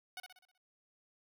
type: tone with echo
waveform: 10% pulse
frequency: 739 Hz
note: F#5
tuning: 2 cents flat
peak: -34 dBFS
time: 0.17-0.2 s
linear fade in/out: 2 ms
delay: 63 ms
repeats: 6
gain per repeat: -6 dB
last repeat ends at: 0.578 s
effects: none